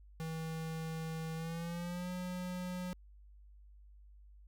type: tone with pitch glide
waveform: square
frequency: 161.2 to 180.94 Hz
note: E3 to F#3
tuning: -38 to -38 cents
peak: -39 dBFS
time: 0.2-2.93 s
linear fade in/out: 0 ms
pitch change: +200 cents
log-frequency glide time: 1.35-2.1 s
effects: added 50 Hz sine -55 dBFS peak until 4.47 s